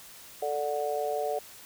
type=chord; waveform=sine; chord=D major; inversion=second; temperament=just; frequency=440.5 / 587.3 / 734.2 Hz; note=A4 / D5 / F#5; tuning=+2 / 0 / -14 cents; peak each=-32 dBFS; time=0.42-1.39 s; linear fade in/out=5 ms; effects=white hiss -49 dBFS RMS until 1.65 s

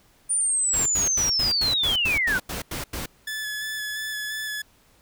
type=linear sweep; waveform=sine; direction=down; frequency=9397 to 1402 Hz; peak=-20 dBFS; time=0.29-2.39 s; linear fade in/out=20 ms
type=noise bursts; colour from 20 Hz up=pink; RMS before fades=-31 dBFS; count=11; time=0.73-3.06 s; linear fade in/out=5 ms; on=130 ms; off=90 ms
type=tone with vibrato; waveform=sawtooth; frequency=1722 Hz; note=A6; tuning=38 cents flat; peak=-25 dBFS; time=3.27-4.62 s; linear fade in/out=5 ms; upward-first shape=square; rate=2.9 Hz; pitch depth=14 cents each way
effects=pink hiss -59 dBFS RMS until 5.01 s

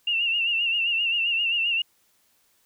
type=tone with vibrato; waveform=sine; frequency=2765 Hz; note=F7; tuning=18 cents flat; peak=-21 dBFS; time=0.07-1.82 s; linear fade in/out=5 ms; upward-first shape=sine; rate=7.6 Hz; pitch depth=65 cents each way; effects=white hiss -65 dBFS RMS until 2.65 s

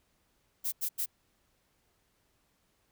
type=noise bursts; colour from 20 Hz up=violet; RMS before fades=-32 dBFS; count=3; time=0.64-1.061 s; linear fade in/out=20 ms; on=83 ms; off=86 ms; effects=pink hiss -73 dBFS RMS until 2.91 s

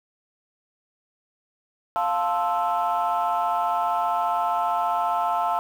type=chord; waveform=sine; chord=F major seventh; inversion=none; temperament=equal; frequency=698.5 / 880 / 1046.5 / 1318.5 Hz; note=F5 / A5 / C6 / E6; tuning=0 / 0 / 0 / 0 cents; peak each=-24 / -24 / -28 / -27 dBFS; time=1.96-5.59 s; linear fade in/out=0 ms; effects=tanh soft clip ceiling -15 dBFS + 8-bit

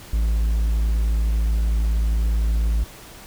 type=tone; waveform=triangle; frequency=55.1 Hz; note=A1; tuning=3 cents sharp; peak=-15 dBFS; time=0.13-2.84 s; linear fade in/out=5 ms; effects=pink hiss -42 dBFS RMS until 3.26 s

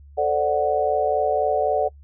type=chord; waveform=sine; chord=D dominant seventh; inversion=second; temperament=equal; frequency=440 / 523.3 / 587.3 / 740 Hz; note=A4 / C5 / D5 / F#5; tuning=0 / 0 / 0 / 0 cents; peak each=-24 / -28 / -22 / -22 dBFS; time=0.17-1.89 s; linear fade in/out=20 ms; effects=noise-tail reverb RT60 0.1 s tail -24 dB re dry + added 71 Hz sine -43 dBFS peak until 2.03 s

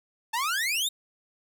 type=exponential sweep; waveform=sawtooth; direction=up; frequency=865 to 3797 Hz; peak=-22 dBFS; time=0.33-0.89 s; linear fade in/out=10 ms; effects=none

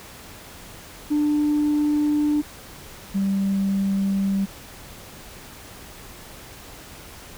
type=tone pair in turn; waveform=sine; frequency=297.1 / 195.74 Hz; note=D4 / G3; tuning=+20 / -2 cents; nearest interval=perfect fifth; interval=722 cents; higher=first; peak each=-16 / -18 dBFS; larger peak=first; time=1.1-2.42 / 3.14-4.46 s; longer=neither; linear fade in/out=20 ms; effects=tanh soft clip ceiling -15 dBFS + pink hiss -42 dBFS RMS until 7.37 s

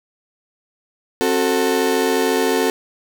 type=chord; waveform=35% pulse; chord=F# diminished; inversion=second; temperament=just; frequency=266.4 / 370 / 444 Hz; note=C4 / F#4 / A4; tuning=+31 / 0 / +16 cents; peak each=-20 / -19 / -17 dBFS; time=1.21-2.7 s; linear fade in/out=0 ms; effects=7-bit

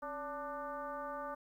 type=tone with frequency modulation; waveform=sine; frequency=880 Hz; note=A5; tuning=in tune; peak=-39 dBFS; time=0.02-1.35 s; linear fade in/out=10 ms; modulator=305 Hz; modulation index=1.6; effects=12-bit

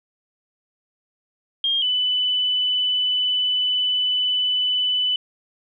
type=tone pair in turn; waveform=sine; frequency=3219 / 2994 Hz; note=G7 / F#7; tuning=+45 / +20 cents; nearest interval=minor second; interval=125 cents; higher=first; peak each=-18 dBFS; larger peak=neither; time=1.64-1.82 / 1.82-5.16 s; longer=second; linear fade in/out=2 ms; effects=none

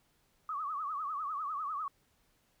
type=tone with vibrato; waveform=sine; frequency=1197 Hz; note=D6; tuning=33 cents sharp; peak=-34 dBFS; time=0.49-1.88 s; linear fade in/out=2 ms; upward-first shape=triangle; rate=10 Hz; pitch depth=170 cents each way; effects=pink hiss -72 dBFS RMS until 2.6 s

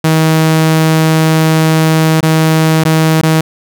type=tone with dropouts; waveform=sawtooth; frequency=159.1 Hz; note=D#3; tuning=39 cents sharp; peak=-3 dBFS; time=0.04-3.41 s; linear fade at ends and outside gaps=5 ms; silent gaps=2.207-2.228 / 2.838-2.851 / 3.214-3.23 s; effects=none

